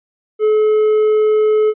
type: tone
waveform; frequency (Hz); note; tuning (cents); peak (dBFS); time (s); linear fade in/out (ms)
triangle; 429.2; A4; -43; -8; 0.39-1.74; 50
effects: resampled to 8000 Hz